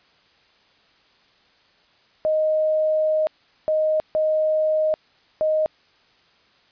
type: tone bursts at uneven times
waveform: sine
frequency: 622.3 Hz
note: D#5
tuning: in tune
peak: -17 dBFS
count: 4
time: 2.25-3.27 / 3.68-4 / 4.15-4.94 / 5.41-5.66 s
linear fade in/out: 0 ms
effects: white hiss -58 dBFS RMS until 6.71 s + resampled to 11025 Hz